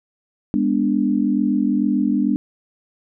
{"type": "chord", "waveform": "sine", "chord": "G# diminished", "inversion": "none", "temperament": "equal with one note detuned", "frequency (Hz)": [204.7, 246.9, 293.7], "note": ["G#3", "B3", "D4"], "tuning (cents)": [-25, 0, 0], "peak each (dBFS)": -20, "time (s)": [0.54, 2.36], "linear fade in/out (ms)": 0, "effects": []}